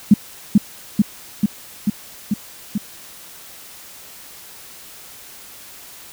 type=tone with echo; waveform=sine; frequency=207.7 Hz; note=G#3; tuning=in tune; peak=-4 dBFS; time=0.11-0.14 s; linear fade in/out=5 ms; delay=440 ms; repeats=6; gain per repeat=-2 dB; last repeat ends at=2.78 s; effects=white hiss -40 dBFS RMS until 6.12 s